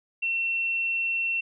sine tone, 2710 Hz, E7, 47 cents sharp, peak -24 dBFS, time 0.22-1.41 s, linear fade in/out 10 ms, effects none

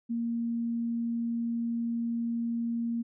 sine tone, 233.1 Hz, A#3, in tune, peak -28 dBFS, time 0.09-3.03 s, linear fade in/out 20 ms, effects none

